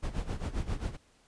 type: noise with tremolo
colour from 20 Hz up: brown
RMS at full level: -31 dBFS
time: 0.02-0.97 s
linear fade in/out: 20 ms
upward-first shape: sine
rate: 7.5 Hz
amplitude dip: 80%
effects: pink hiss -65 dBFS RMS until 1.27 s + resampled to 22050 Hz